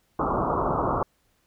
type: low-pass noise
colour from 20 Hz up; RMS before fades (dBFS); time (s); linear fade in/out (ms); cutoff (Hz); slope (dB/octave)
white; -25; 0.19-1.03; 2; 1300; 96
effects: pink hiss -68 dBFS RMS until 1.46 s